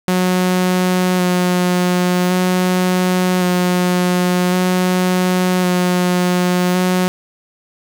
sawtooth tone with vibrato, 181.3 Hz, F#3, 35 cents flat, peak -9 dBFS, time 0.08-7.08 s, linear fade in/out 0 ms, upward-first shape square, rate 0.45 Hz, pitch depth 13 cents each way, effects 7-bit

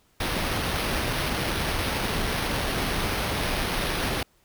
pink noise with sample-and-hold, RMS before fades -27 dBFS, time 0.2-4.23 s, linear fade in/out 5 ms, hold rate 7350 Hz, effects pink hiss -64 dBFS RMS until 4.44 s

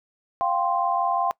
sine chord, F suspended second, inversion none, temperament equal, 698.5 / 784 / 1046.5 Hz, F5 / G5 / C6, 0 / 0 / 0 cents, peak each -25 dBFS, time 0.41-1.31 s, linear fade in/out 0 ms, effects noise-tail reverb RT60 0.1 s tail -22 dB re dry

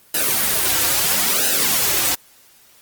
white noise with flanger, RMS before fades -18 dBFS, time 0.14-2.15 s, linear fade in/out 5 ms, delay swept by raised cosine 0.88 to 4.88 ms, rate 0.75 Hz, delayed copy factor -0.9, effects white hiss -51 dBFS RMS until 2.81 s + Opus 24 kbps

